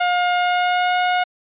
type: tone with pitch glide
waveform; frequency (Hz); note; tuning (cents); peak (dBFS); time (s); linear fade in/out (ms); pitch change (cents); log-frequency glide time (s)
sawtooth; 713 to 723; F5 to F#5; +36 to -40; -12; 0-1.24; 10; +24; 0.35-0.97
effects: resampled to 8000 Hz